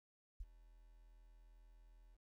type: tone with ADSR envelope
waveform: sine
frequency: 41.2 Hz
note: E1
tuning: in tune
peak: -40 dBFS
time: 0.4-2.17 s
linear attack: 7 ms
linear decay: 35 ms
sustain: -21 dB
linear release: 29 ms
effects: tanh soft clip ceiling -37 dBFS + 13-bit